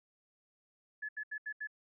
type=tone bursts; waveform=sine; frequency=1712 Hz; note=A6; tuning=48 cents flat; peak=-37 dBFS; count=5; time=1.02-1.673 s; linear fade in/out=10 ms; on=69 ms; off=77 ms; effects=none